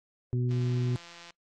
harmonic tone, 123.47 Hz, B2, in tune, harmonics 1 / 2 / 3, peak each -26 / -36 / -37 dBFS, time 0.33-0.96 s, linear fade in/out 0 ms
click train, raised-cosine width 0.2 ms, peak -32 dBFS, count 137, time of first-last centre 0.51-1.305 s, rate 171 Hz
effects noise-tail reverb RT60 0.1 s tail -21 dB re dry + AAC 32 kbps

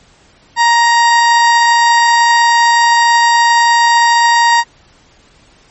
30% pulse tone, 938 Hz, A#5, 11 cents sharp, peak -4 dBFS, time 0.56-4.64 s, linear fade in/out 50 ms, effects pink hiss -47 dBFS RMS until 5.7 s + MP3 32 kbps

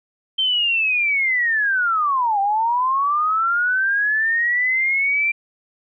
sine linear two-way sweep, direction down then up, 3136 to 780 to 2368 Hz, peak -16 dBFS, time 0.38-5.32 s, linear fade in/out 10 ms, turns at 2.4 s, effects none

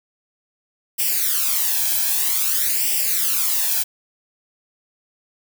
blue noise with flanger, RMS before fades -20 dBFS, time 0.98-3.84 s, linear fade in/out 20 ms, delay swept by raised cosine 0.37 to 1.25 ms, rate 0.52 Hz, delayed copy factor +0.8, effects none

